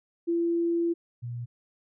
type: tone pair in turn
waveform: sine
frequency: 339 / 119.85 Hz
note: E4 / A#2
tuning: +49 / +48 cents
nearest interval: octave + tritone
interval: 1801 cents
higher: first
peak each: -23 / -32 dBFS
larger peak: first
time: 0.27-0.94 / 1.22-1.46 s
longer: first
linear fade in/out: 20 ms
effects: none